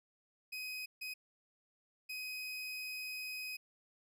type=tone bursts at uneven times; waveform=30% pulse; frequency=2515 Hz; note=D#7; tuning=18 cents sharp; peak=-38 dBFS; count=3; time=0.52-0.86 / 1.01-1.14 / 2.09-3.57 s; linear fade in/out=10 ms; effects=none